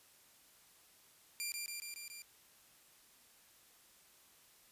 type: tone with echo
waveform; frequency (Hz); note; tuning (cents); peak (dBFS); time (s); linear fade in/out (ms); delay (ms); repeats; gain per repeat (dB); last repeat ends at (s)
10% pulse; 2383; D7; +25; -29; 1.4-1.52; 0; 140; 5; -2; 2.22
effects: white hiss -65 dBFS RMS until 4.71 s + resampled to 32000 Hz